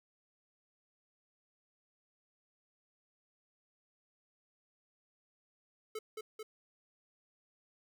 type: tone with echo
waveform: square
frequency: 434.3 Hz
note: A4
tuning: 23 cents flat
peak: -39 dBFS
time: 5.95-5.99 s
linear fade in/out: 5 ms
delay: 220 ms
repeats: 2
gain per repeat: -2 dB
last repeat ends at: 6.43 s
effects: none